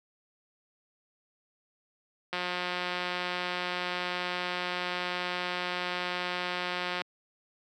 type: click train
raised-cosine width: 0.3 ms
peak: -16 dBFS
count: 840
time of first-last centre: 2.33-7.017 s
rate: 179 Hz
effects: high-pass 200 Hz 12 dB/octave